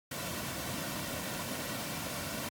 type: noise with comb filter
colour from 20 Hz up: pink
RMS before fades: -38 dBFS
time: 0.11-2.49 s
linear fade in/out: 5 ms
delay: 2.4 ms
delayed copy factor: -0.5
effects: high-pass 100 Hz 12 dB/octave + AAC 64 kbps